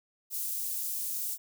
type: high-pass noise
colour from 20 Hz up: white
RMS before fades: -34 dBFS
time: 0.3-1.38 s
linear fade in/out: 50 ms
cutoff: 8600 Hz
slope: 12 dB/octave
effects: none